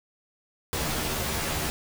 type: noise with comb filter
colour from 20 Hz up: pink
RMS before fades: -29 dBFS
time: 0.73-1.7 s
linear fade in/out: 0 ms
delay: 13 ms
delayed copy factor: +0.95
effects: none